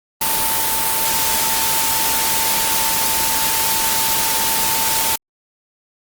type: tone in noise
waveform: sine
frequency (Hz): 894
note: A5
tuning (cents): +27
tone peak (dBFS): -24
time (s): 0.21-5.16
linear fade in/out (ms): 5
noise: white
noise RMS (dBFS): -18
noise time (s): 0.21-5.16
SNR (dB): -9
effects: Opus 32 kbps